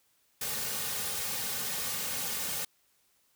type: noise with comb filter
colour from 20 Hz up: white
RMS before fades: -34 dBFS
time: 0.41-2.65 s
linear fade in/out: 5 ms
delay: 3 ms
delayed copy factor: -0.7
effects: white hiss -70 dBFS RMS until 3.35 s